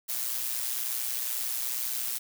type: noise with amplitude modulation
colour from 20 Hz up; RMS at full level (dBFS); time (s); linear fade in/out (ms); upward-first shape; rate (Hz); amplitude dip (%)
blue; -29; 0.08-2.19; 20; sine; 122; 60
effects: none